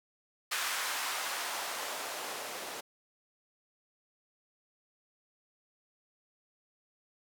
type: noise with band-pass filter sweep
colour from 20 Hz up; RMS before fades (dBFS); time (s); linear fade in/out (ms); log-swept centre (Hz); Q
blue; -37; 0.51-2.81; 10; 1300 to 430; 1.1
effects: none